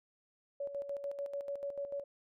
sine tone with tremolo, 564 Hz, C#5, 30 cents sharp, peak -35 dBFS, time 0.6-2.04 s, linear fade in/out 5 ms, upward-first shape square, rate 6.8 Hz, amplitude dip 60%, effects none

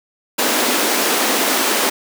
pink high-pass noise, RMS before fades -17 dBFS, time 0.38-1.9 s, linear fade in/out 10 ms, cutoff 230 Hz, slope 48 dB/octave, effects none

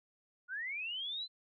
sine linear sweep, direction up, 1404 to 4100 Hz, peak -37 dBFS, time 0.48-1.28 s, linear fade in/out 50 ms, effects none

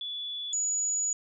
sine tone pair in turn, 3436 / 6872 Hz, A7 / A8, -42 / -42 cents, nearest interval octave, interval 1200 cents, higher second, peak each -33 / -26 dBFS, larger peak second, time 0.01-0.53 / 0.53-1.13 s, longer second, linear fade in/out 2 ms, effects none

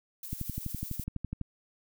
violet noise with tremolo, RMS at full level -40 dBFS, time 0.23-1.04 s, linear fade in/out 2 ms, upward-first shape triangle, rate 13 Hz, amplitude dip 45%
click train, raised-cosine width 5 ms, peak -22 dBFS, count 14, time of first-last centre 0.33-1.413 s, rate 12 Hz
effects none

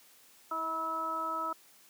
harmonic tone with a mistuned harmonic, 324.4 Hz, E4, 28 cents flat, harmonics 1 / 2 / 3 / 4, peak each -45 / -42 / -39 / -33 dBFS, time 0.51-1.53 s, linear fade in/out 5 ms, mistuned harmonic 2, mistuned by -17 cents, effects white hiss -60 dBFS RMS until 1.89 s + high-pass 150 Hz 12 dB/octave

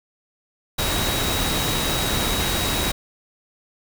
sine tone in noise, 3822 Hz, A#7, 43 cents sharp, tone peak -28 dBFS, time 0.78-2.92 s, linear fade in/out 10 ms, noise pink, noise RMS -23 dBFS, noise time 0.78-2.92 s, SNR -8 dB, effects none

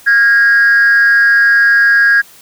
sine tone with frequency modulation, 1637 Hz, G#6, 25 cents flat, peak -4 dBFS, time 0.06-2.22 s, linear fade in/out 20 ms, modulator 233 Hz, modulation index 0.39, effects tanh soft clip ceiling -3 dBFS + white hiss -41 dBFS RMS until 2.41 s

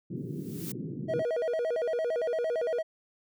pink band-pass noise, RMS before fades -37 dBFS, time 0.1-1.23 s, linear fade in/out 10 ms, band 120 to 390 Hz, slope 48 dB/octave
blue noise with exponential growth, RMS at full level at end -37 dBFS, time 0.16-0.72 s, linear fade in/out 5 ms, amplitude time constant 120 ms
triangle tone with vibrato, 554.4 Hz, C#5, in tune, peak -25 dBFS, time 1.08-2.83 s, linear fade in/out 20 ms, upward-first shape square, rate 8.8 Hz, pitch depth 250 cents each way
effects none

